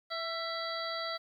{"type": "harmonic tone with a mistuned harmonic", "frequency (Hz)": 659.3, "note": "E5", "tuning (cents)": 0, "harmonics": [1, 2, 3, 5, 6, 7], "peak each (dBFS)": [-39, -39, -42, -47, -42, -42], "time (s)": [0.1, 1.18], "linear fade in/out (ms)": 20, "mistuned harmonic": 2, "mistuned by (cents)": 32, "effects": ["11-bit"]}